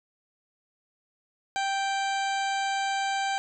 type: harmonic tone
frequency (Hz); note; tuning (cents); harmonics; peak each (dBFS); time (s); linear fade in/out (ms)
784; G5; 0; 1 / 2 / 3 / 4 / 5 / 6 / 8 / 9 / 10; -27 / -33 / -37 / -39 / -41 / -43 / -45 / -46 / -47; 1.56-3.38; 0
effects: none